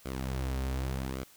sawtooth tone with flanger, 65.6 Hz, C2, 5 cents sharp, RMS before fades -34 dBFS, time 0.05-1.24 s, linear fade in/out 10 ms, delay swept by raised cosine 1.1 to 6.1 ms, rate 0.86 Hz, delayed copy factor -0.6, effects white hiss -58 dBFS RMS until 1.36 s

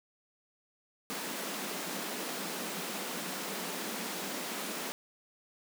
pink high-pass noise, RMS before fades -38 dBFS, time 1.1-4.92 s, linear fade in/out 0 ms, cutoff 170 Hz, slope 96 dB/octave, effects none

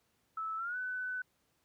sine tone with pitch glide, 1308 to 1502.5 Hz, E6 to F#6, -14 to +26 cents, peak -35 dBFS, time 0.37-1.22 s, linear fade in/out 5 ms, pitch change +240 cents, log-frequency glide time 0.57-0.77 s, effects pink hiss -75 dBFS RMS until 1.64 s + high-pass 80 Hz 12 dB/octave

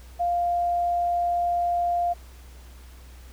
sine tone, 698.5 Hz, F5, in tune, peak -21 dBFS, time 0.19-2.14 s, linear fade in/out 20 ms, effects added 62 Hz sine -43 dBFS peak until 3.32 s + pink hiss -53 dBFS RMS until 3.32 s

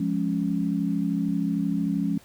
sine chord, Db major, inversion first, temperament equal, 174.61 / 207.7 / 277.2 Hz, F3 / Ab3 / Db4, 0 / 0 / 0 cents, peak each -27 dBFS, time 0-2.18 s, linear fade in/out 5 ms, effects pink hiss -54 dBFS RMS until 2.24 s

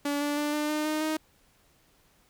sawtooth tone with pitch steps, 287.3 / 291.3 / 295.4 / 299.5 / 303.7 / 307.9 / 312.2 Hz, D4 / D4 / D4 / D4 / D#4 / D#4 / D#4, -38 / -14 / +10 / +34 / -42 / -18 / +6 cents, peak -23 dBFS, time 0.05-1.17 s, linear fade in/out 5 ms, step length 160 ms, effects pink hiss -64 dBFS RMS until 2.29 s

